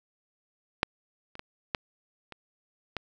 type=clicks; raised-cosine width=0.3 ms; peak=-6 / -28 / -22 / -11 / -26 / -16 dBFS; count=6; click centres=0.831 / 1.354 / 1.394 / 1.748 / 2.323 / 2.967 s; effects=none